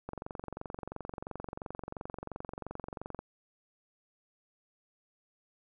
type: click train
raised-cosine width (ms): 1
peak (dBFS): -25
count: 72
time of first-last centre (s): 0.09-3.19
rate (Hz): 22.9
effects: none